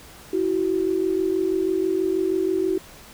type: tone pair together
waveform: sine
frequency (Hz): 329.9 / 376.1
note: E4 / F#4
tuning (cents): +1 / +28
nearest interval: major second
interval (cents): 227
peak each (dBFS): -24 / -21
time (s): 0.33-2.78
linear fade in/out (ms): 5
effects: pink hiss -45 dBFS RMS until 3.13 s